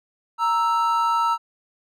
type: tone pair together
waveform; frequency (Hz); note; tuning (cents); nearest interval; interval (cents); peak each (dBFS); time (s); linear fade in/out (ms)
triangle; 930.8 / 1318.5; A#5 / E6; -3 / 0; tritone; 603; -19; 0.38-1.38; 50
effects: none